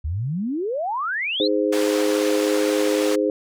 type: exponential sweep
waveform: sine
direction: up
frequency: 70 to 4358 Hz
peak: -22 dBFS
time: 0.04-1.48 s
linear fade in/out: 10 ms
type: chord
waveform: sine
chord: Ab major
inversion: second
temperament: just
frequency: 311.5 / 415.3 / 519.1 Hz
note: Eb4 / Ab4 / C5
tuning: +2 / 0 / -14 cents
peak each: -22 dBFS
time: 1.4-3.3 s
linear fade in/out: 2 ms
type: band-pass noise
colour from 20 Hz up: pink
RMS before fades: -30 dBFS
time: 1.72-3.16 s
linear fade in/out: 10 ms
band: 540 to 9300 Hz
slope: 12 dB/octave
effects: none